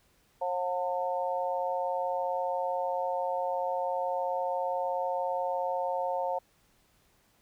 harmonic tone, 179.7 Hz, F3, 50 cents sharp, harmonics 3 / 4 / 5, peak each -32 / -33 / -33 dBFS, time 0.41-6.39 s, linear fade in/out 10 ms, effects pink hiss -67 dBFS RMS until 7.41 s

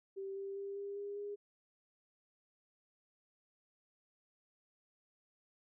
sine tone with pitch steps, 389.3 / 393.1 / 397 / 400.9 / 404.9 / 408.9 Hz, G4 / G4 / G4 / G4 / G#4 / G#4, -12 / +5 / +22 / +39 / -44 / -27 cents, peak -40 dBFS, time 0.16-1.36 s, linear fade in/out 20 ms, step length 200 ms, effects none

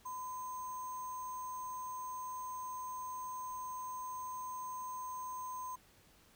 sine tone with sample-and-hold, 1011 Hz, B5, 40 cents sharp, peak -40 dBFS, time 0.05-5.76 s, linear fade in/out 10 ms, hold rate 7350 Hz, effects pink hiss -65 dBFS RMS until 6.35 s

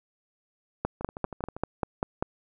two click trains, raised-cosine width 1 ms, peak -23 / -12 dBFS, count 8 / 8, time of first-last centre 1.01-1.566 / 0.85-2.225 s, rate 12.6 / 5.09 Hz, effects none

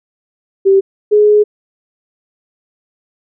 sine tone pair in turn, 388.9 / 419.2 Hz, G4 / G#4, -14 / +16 cents, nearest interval minor second, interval 130 cents, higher second, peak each -5 dBFS, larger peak neither, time 0.65-0.81 / 1.11-1.44 s, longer second, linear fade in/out 20 ms, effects none

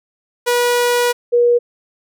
sawtooth / sine tone pair in turn, 484.9 / 479.9 Hz, B4 / B4, -32 / -50 cents, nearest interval unison, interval 18 cents, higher first, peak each -9 dBFS, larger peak neither, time 0.46-1.13 / 1.32-1.59 s, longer first, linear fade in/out 20 ms, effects none

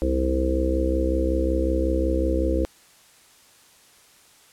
harmonic tone with a mistuned harmonic, 65.41 Hz, C2, in tune, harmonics 1 / 3 / 4 / 5 / 6 / 7 / 8, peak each -23 / -34 / -33 / -25 / -35 / -30 / -27 dBFS, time 0.02-2.65 s, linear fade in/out 0 ms, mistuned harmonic 3, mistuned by +41 cents, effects white hiss -54 dBFS RMS until 4.52 s + low-pass 11000 Hz 12 dB/octave

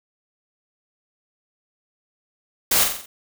white noise with echo, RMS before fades -18 dBFS, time 2.71-2.84 s, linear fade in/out 5 ms, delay 44 ms, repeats 5, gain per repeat -5 dB, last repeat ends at 3.06 s, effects none

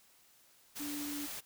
sine tone in noise, 290.8 Hz, D4, 17 cents flat, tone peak -39 dBFS, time 0.79-1.27 s, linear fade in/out 20 ms, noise white, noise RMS -43 dBFS, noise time 0.75-1.41 s, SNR +1 dB, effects white hiss -65 dBFS RMS until 1.45 s

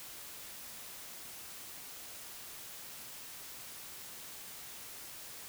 silence, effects white hiss -48 dBFS RMS until 5.48 s

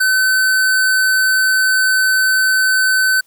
square tone, 1523 Hz, F#6, 50 cents sharp, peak -12 dBFS, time 0-3.21 s, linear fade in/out 10 ms, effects white hiss -57 dBFS RMS until 3.26 s

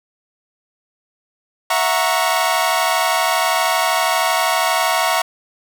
sawtooth chord, F# dominant seventh, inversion third, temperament equal with one note detuned, 659.3 / 731.9 / 932.3 / 1108.7 Hz, E5 / F#5 / A#5 / C#6, 0 / -19 / 0 / 0 cents, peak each -17 dBFS, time 1.7-5.22 s, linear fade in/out 5 ms, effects none

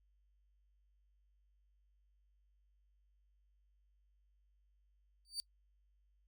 35% pulse tone with exponential growth, 4611 Hz, D8, 33 cents flat, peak -33 dBFS, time 5.25-5.4 s, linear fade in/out 0 ms, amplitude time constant 31 ms, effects noise-tail reverb RT60 0.1 s tail -23 dB re dry + added 50 Hz sine -70 dBFS peak until 6.27 s

